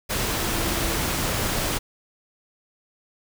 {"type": "tone in noise", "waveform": "sine", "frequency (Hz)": 334.6, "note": "E4", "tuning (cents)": 26, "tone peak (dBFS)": -34, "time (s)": [0.42, 0.98], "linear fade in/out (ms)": 20, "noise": "pink", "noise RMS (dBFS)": -25, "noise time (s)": [0.09, 1.79], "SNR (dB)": -12, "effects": []}